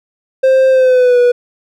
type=tone with pitch glide; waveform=triangle; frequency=526 to 487.9 Hz; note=C5 to B4; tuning=+9 to -21 cents; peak=-4 dBFS; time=0.43-1.32 s; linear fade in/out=10 ms; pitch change=-130 cents; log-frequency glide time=0.7-1.19 s; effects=none